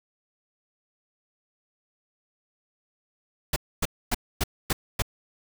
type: noise bursts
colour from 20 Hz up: pink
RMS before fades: -24 dBFS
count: 6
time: 3.53-5.022 s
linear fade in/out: 5 ms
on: 32 ms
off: 260 ms
effects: none